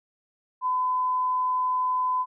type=tone; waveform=sine; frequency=1011 Hz; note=B5; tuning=40 cents sharp; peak=-22 dBFS; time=0.61-2.26 s; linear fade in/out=50 ms; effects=none